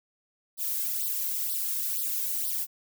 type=noise with flanger; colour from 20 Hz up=violet; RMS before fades=-30 dBFS; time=0.57-2.67 s; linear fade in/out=50 ms; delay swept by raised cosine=0.21 to 1.91 ms; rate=2.1 Hz; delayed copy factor=+1; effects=none